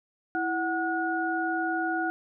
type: tone cluster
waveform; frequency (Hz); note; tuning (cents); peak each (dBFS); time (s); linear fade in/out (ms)
sine; 329.3 / 742 / 1450; E4 / F#5 / F#6; -2 / +5 / -35; -30; 0.35-2.1; 0
effects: none